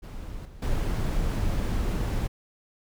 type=noise with level steps; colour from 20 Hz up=brown; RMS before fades=-37 / -45 / -26 dBFS; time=0.02-2.28 s; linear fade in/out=20 ms; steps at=0.45 / 0.62 s; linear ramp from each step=5 ms; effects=none